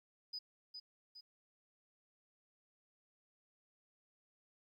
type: tone with echo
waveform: sine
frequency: 4978 Hz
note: D#8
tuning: in tune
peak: -40 dBFS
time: 0.33-0.39 s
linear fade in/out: 10 ms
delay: 410 ms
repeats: 2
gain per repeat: -6 dB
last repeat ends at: 1.21 s
effects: tanh soft clip ceiling -36 dBFS + 13-bit